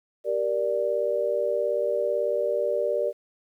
sine chord, G minor, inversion none, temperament just, 392 / 470.4 / 588 Hz, G4 / Bb4 / D5, 0 / +16 / +2 cents, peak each -30 / -27 / -25 dBFS, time 0.24-3.13 s, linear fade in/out 50 ms, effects 10-bit

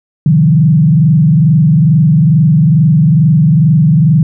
sine tone with frequency modulation, 155.56 Hz, D#3, in tune, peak -4 dBFS, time 0.26-4.23 s, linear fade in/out 2 ms, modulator 22.3 Hz, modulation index 1, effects none

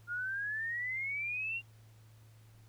sine exponential sweep, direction up, 1404 to 2794 Hz, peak -34 dBFS, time 0.07-1.62 s, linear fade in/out 50 ms, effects added 110 Hz sine -56 dBFS peak until 2.68 s + pink hiss -67 dBFS RMS until 2.68 s

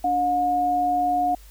sine tone pair together, 289.2 / 720 Hz, D4 / F#5, -27 / -47 cents, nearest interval octave + major third, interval 1580 cents, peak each -29 / -19 dBFS, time 0.04-1.35 s, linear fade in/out 5 ms, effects added 50 Hz sine -44 dBFS peak until 1.5 s + white hiss -53 dBFS RMS until 1.5 s

